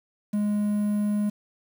triangle tone, 207.7 Hz, G#3, in tune, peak -20 dBFS, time 0.33-1.3 s, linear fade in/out 10 ms, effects 8-bit

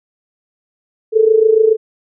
sine tone with amplitude modulation, 440 Hz, A4, in tune, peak -4 dBFS, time 1.12-1.77 s, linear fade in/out 50 ms, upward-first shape sine, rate 27.1 Hz, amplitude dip 75%, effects none

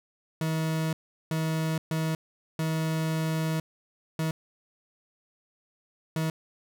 40% pulse tone bursts at uneven times, 159.5 Hz, D#3, 43 cents sharp, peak -25 dBFS, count 6, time 0.41-0.93 / 1.31-1.78 / 1.91-2.15 / 2.59-3.6 / 4.19-4.31 / 6.16-6.3 s, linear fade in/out 2 ms, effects none

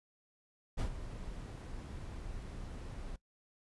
brown noise with ADSR envelope, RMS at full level -32 dBFS, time 0.77-3.16 s, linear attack 26 ms, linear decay 97 ms, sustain -12 dB, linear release 3 ms, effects noise-tail reverb RT60 0.1 s tail -20 dB re dry + resampled to 24000 Hz

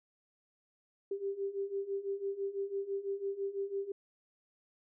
sine beating tone pair, 391.6 / 397.6 Hz, G4 / G4, -2 / +25 cents, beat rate 6 Hz, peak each -39 / -36 dBFS, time 1.11-3.92 s, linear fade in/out 5 ms, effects none

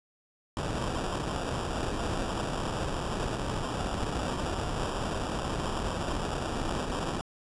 pink noise with sample-and-hold, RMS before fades -32 dBFS, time 0.57-7.21 s, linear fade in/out 0 ms, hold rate 2100 Hz, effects resampled to 22050 Hz

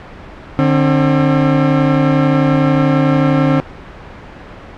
30% pulse tone pair together, 149.2 / 267.2 Hz, D3 / C4, +28 / +36 cents, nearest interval minor seventh, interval 1008 cents, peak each -10 dBFS, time 0.59-3.6 s, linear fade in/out 0 ms, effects pink hiss -33 dBFS RMS until 4.77 s + low-pass 2000 Hz 12 dB/octave

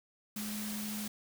sine tone in noise, 210.8 Hz, G#3, 26 cents sharp, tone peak -38 dBFS, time 0.36-1.08 s, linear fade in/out 5 ms, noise white, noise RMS -42 dBFS, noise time 0.36-1.08 s, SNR +1 dB, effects none

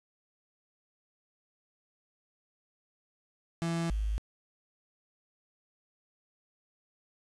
35% pulse / sine tone pair in turn, 167.2 / 52.63 Hz, E3 / G#1, +25 / +24 cents, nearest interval octave + minor sixth, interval 2001 cents, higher first, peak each -28 dBFS, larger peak neither, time 3.62-3.9 / 3.9-4.18 s, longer neither, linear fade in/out 0 ms, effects resampled to 24000 Hz + 9-bit

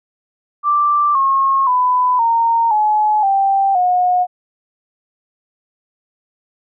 sine tone with pitch steps, 1175 / 1083.7 / 999.5 / 921.9 / 850.3 / 784.2 / 723.3 Hz, D6 / C#6 / B5 / A#5 / G#5 / G5 / F#5, +1 / -40 / +20 / -19 / +41 / 0 / -39 cents, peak -11 dBFS, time 0.63-4.27 s, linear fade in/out 50 ms, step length 520 ms, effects none

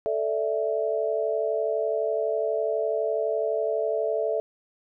sine chord, A suspended fourth, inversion none, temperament equal, 440 / 587.3 / 659.3 Hz, A4 / D5 / E5, 0 / 0 / 0 cents, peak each -27 / -29 / -27 dBFS, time 0.06-4.4 s, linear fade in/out 0 ms, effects none

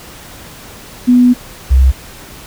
sine tone pair in turn, 246.9 / 65.4 Hz, B3 / C2, 0 / 0 cents, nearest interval octave + major seventh, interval 2300 cents, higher first, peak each -4 dBFS, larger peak neither, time 1.07-1.34 / 1.7-1.92 s, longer first, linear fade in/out 20 ms, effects pink hiss -34 dBFS RMS until 2.46 s

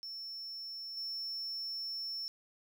triangle tone with level steps, 5400 Hz, E8, 41 cents sharp, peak -40 / -36 dBFS, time 0.03-2.28 s, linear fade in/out 0 ms, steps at 0.97 s, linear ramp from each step 2 ms, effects none

